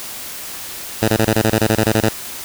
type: tone bursts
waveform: 10% pulse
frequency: 110 Hz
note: A2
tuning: in tune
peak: -4 dBFS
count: 13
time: 1.02-2.092 s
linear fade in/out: 5 ms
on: 64 ms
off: 20 ms
effects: white hiss -30 dBFS RMS until 2.44 s